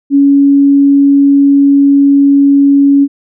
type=tone; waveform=sine; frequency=280.1 Hz; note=C#4; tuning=18 cents sharp; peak=-3 dBFS; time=0.1-3.08 s; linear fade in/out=50 ms; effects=none